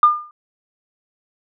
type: tone with exponential decay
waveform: sine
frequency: 1207 Hz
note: D6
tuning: 47 cents sharp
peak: -4 dBFS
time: 0.03-0.31 s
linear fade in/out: 2 ms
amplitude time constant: 59 ms
effects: tanh soft clip ceiling 0 dBFS